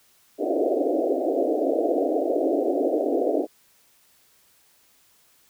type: band-pass noise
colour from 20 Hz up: pink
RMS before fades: -23 dBFS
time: 0.38-3.47 s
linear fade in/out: 50 ms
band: 270 to 710 Hz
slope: 96 dB/octave
effects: white hiss -60 dBFS RMS until 5.49 s